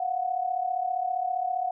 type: tone pair together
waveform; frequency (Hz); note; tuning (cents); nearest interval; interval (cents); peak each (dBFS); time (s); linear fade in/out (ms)
sine; 705 / 740.1; F5 / F#5; +16 / 0; minor second; 84; -30 / -27; 0-1.71; 5
effects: none